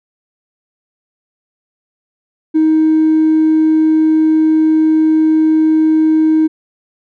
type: tone with hard clipping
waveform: sine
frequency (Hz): 314.7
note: D#4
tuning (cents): +20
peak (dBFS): -8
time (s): 2.54-6.48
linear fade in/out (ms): 20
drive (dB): 1
effects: none